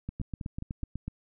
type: two click trains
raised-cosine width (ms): 5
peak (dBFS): -22 / -24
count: 9 / 4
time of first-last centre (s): 0.09-1.08 / 0.2-0.836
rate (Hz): 8.08 / 4.72
effects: none

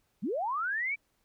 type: linear sweep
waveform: sine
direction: up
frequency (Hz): 156.2 to 2349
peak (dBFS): -29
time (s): 0.22-0.96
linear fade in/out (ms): 20
effects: pink hiss -74 dBFS RMS until 1.24 s

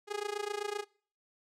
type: tone with amplitude modulation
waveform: sawtooth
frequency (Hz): 413.6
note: G#4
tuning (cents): -7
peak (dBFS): -27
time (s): 0.07-0.85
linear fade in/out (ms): 50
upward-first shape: sine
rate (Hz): 27.8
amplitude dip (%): 90
effects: noise-tail reverb RT60 0.5 s tail -25 dB re dry + low-pass 9000 Hz 12 dB/octave

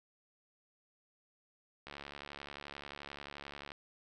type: click train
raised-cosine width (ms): 0.3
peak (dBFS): -29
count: 133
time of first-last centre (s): 1.87-3.719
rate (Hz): 71.4
effects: none

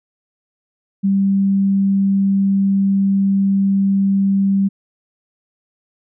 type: tone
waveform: sine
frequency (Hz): 196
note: G3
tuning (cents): 0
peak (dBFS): -12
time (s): 1.03-4.69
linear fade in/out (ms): 20
effects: none

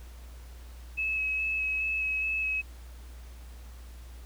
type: tone with vibrato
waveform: sine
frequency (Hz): 2578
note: E7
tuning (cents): -39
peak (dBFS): -27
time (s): 0.97-2.62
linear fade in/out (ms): 20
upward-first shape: square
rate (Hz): 2.4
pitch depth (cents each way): 11
effects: added 60 Hz sine -43 dBFS peak until 4.25 s + pink hiss -56 dBFS RMS until 4.25 s

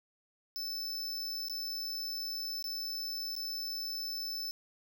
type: tone with dropouts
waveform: square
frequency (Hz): 5274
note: E8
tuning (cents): 0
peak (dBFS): -36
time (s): 0.56-4.51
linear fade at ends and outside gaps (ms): 0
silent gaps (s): 1.484-1.497 / 2.625-2.642 / 3.353-3.364
effects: none

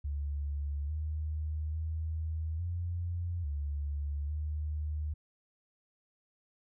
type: tone with pitch steps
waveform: sine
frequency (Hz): 71.9 / 77.1 / 79.6 / 86.9 / 72.3 / 75.9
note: D2 / D#2 / D#2 / F2 / D2 / D#2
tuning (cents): -36 / -15 / +40 / -8 / -27 / -42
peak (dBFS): -32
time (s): 0.04-5.14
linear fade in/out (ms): 10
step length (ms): 850
effects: none

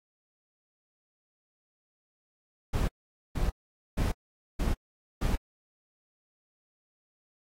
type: noise bursts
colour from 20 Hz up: brown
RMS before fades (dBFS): -27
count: 5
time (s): 2.73-5.36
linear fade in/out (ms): 10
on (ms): 150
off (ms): 470
effects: AAC 48 kbps

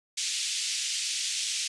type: band-pass noise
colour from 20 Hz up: white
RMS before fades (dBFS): -31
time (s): 0.17-1.68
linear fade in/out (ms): 10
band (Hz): 2500 to 7600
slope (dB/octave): 24
effects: resampled to 24000 Hz

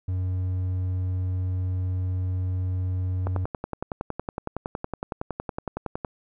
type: tone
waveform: triangle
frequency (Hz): 92.1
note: F#2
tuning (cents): -7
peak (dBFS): -22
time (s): 0.08-3.45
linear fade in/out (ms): 5
type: click train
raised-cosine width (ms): 1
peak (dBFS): -15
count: 31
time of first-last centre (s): 3.27-6.048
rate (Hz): 10.8
effects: none

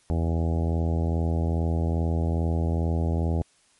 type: harmonic tone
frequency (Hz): 82.41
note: E2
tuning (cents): 0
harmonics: 1 / 2 / 3 / 4 / 5 / 6 / 7 / 8 / 9 / 10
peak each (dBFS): -23 / -29 / -33 / -35 / -37 / -39 / -40 / -41 / -42 / -43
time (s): 0.1-3.42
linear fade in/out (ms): 0
effects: white hiss -62 dBFS RMS until 3.79 s + MP3 48 kbps

